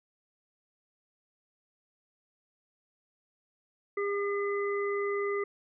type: harmonic tone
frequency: 403.8 Hz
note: G#4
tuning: 49 cents flat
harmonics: 1 / 3 / 5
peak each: -29 / -37 / -38 dBFS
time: 3.97-5.44 s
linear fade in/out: 5 ms
effects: none